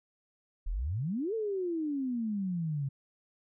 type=exponential two-way sweep; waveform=sine; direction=up then down; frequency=34.15 to 457.6 to 133.9 Hz; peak=-30 dBFS; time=0.66-2.89 s; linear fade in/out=10 ms; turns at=1.34 s; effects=none